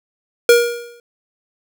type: tone with exponential decay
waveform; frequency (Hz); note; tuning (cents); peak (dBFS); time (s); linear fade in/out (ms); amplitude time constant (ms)
square; 475; A#4; +33; -5; 0.49-1; 2; 110
effects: none